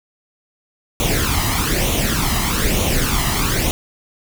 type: noise with flanger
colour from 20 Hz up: pink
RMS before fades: -18 dBFS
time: 1-3.71 s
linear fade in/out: 0 ms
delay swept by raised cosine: 0.3 to 1.02 ms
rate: 1.1 Hz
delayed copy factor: +0.65
effects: none